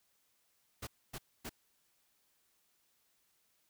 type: noise bursts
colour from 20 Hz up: pink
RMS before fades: -43 dBFS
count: 3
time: 0.82-1.496 s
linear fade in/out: 10 ms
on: 52 ms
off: 260 ms
effects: white hiss -75 dBFS RMS until 3.69 s